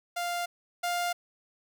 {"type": "tone pair in turn", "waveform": "sawtooth", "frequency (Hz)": [698.5, 701.8], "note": ["F5", "F5"], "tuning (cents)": [0, 8], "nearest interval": "unison", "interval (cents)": 8, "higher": "second", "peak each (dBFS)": [-26, -24], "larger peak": "second", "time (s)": [[0.16, 0.46], [0.83, 1.13]], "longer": "neither", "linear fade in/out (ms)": 10, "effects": []}